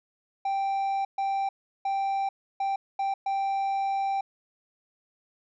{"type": "tone bursts at uneven times", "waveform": "triangle", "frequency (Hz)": 784, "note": "G5", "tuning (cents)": 0, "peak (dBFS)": -23, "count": 6, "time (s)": [[0.45, 1.05], [1.18, 1.49], [1.85, 2.29], [2.6, 2.76], [2.99, 3.14], [3.26, 4.21]], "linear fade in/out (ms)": 5, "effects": ["resampled to 16000 Hz"]}